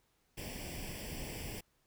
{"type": "noise with comb filter", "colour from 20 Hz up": "pink", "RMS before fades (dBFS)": -43, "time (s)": [0.37, 1.61], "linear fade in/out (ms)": 10, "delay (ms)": 0.38, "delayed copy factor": 0.8, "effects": ["pink hiss -75 dBFS RMS until 1.86 s"]}